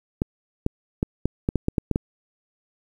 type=clicks; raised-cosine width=3 ms; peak=-8 dBFS; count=10; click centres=0.219 / 0.664 / 1.029 / 1.256 / 1.489 / 1.557 / 1.684 / 1.782 / 1.913 / 1.959 s; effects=8-bit